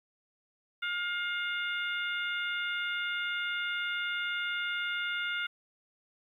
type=harmonic tone; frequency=709 Hz; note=F5; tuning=26 cents sharp; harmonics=2 / 3 / 4 / 5; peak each=-33 / -37 / -39 / -41 dBFS; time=0.82-5.47 s; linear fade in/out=10 ms; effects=11-bit